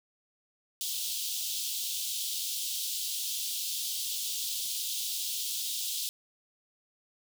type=high-pass noise; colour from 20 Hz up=pink; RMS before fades=-34 dBFS; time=0.81-6.09 s; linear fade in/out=0 ms; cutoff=3100 Hz; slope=48 dB/octave; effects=none